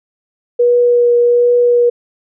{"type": "tone with vibrato", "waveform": "sine", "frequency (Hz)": 482.1, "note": "B4", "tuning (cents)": -42, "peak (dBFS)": -7, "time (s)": [0.59, 1.9], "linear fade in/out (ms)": 10, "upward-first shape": "triangle", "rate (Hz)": 1.3, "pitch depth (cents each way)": 13, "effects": []}